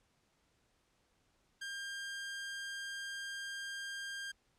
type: tone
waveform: sawtooth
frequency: 1600 Hz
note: G6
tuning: 35 cents sharp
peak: -37 dBFS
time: 1.61-4.32 s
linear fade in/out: 10 ms
effects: pink hiss -75 dBFS RMS until 4.58 s + low-pass 9000 Hz 12 dB/octave